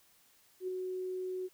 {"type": "tone with ADSR envelope", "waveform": "sine", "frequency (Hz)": 370, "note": "F#4", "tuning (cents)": 0, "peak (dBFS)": -32, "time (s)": [0.6, 1.49], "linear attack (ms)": 78, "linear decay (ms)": 9, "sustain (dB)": -3, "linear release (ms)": 36, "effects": ["white hiss -66 dBFS RMS until 1.53 s"]}